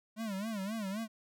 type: tone with vibrato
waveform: square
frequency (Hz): 207.7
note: G#3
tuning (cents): 0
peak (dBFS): -36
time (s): 0.16-1.08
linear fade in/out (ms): 50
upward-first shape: sine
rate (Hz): 3.8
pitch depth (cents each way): 160
effects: none